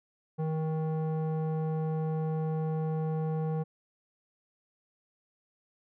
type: tone with low-pass filter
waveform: square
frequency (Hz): 157.8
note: D#3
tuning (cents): +25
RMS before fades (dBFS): -31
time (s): 0.38-3.64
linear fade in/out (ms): 20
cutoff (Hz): 710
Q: 1.3
effects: none